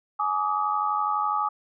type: tone cluster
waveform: sine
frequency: 842 / 1161 / 1253 Hz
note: G#5 / D6 / D#6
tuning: +24 / -20 / +12 cents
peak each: -27 dBFS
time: 0.19-1.49 s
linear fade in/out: 10 ms
effects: none